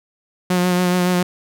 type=tone with vibrato; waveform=sawtooth; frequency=179.8 Hz; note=F#3; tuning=49 cents flat; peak=-11 dBFS; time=0.5-1.23 s; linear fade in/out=5 ms; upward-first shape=sine; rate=7.1 Hz; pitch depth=22 cents each way; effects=none